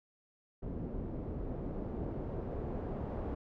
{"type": "noise with low-pass filter sweep", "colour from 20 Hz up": "pink", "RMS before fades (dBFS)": -39, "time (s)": [0.62, 3.35], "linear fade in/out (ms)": 10, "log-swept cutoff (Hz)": [370, 630], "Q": 1, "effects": []}